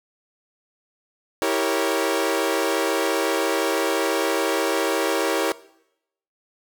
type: chord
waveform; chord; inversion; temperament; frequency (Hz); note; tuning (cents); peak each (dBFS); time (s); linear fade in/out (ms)
sawtooth; E diminished seventh; none; equal with one note detuned; 326 / 392 / 466.2 / 554.4; E4 / G4 / Bb4 / Db5; -19 / 0 / 0 / 0; -22; 1.42-5.52; 0
effects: noise-tail reverb RT60 0.8 s tail -19 dB re dry